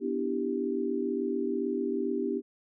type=chord; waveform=sine; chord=E minor seventh; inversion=second; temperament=equal; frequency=246.9 / 293.7 / 329.6 / 392 Hz; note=B3 / D4 / E4 / G4; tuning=0 / 0 / 0 / 0 cents; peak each=-33 / -34 / -36 / -31 dBFS; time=0-2.42 s; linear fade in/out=50 ms; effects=none